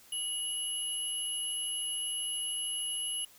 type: tone pair together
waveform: sine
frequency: 2921 / 11028 Hz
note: F#7 / F9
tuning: -23 / -23 cents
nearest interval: octave + major seventh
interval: 2300 cents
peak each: -35 / -35 dBFS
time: 0.12-3.25 s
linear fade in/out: 5 ms
effects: white hiss -58 dBFS RMS until 3.38 s